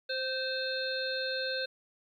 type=harmonic tone with a mistuned harmonic; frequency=523.3 Hz; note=C5; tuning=in tune; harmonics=1 / 3 / 5 / 7 / 8; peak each=-35 / -36 / -44 / -40 / -37 dBFS; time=0.09-1.66 s; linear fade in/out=10 ms; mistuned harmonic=3; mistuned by=-19 cents; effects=11-bit